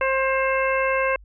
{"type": "harmonic tone", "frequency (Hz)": 531, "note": "C5", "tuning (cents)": 25, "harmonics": [1, 2, 3, 4, 5], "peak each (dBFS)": [-22, -25, -27, -28, -29], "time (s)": [0.01, 1.16], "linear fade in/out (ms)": 2, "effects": ["added 50 Hz sine -44 dBFS peak until 1.24 s"]}